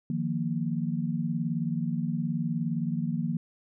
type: chord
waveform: sine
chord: Eb suspended second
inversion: none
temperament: equal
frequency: 155.56 / 174.61 / 233.1 Hz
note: Eb3 / F3 / Bb3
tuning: 0 / 0 / 0 cents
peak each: -31 dBFS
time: 0.1-3.37 s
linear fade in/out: 2 ms
effects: none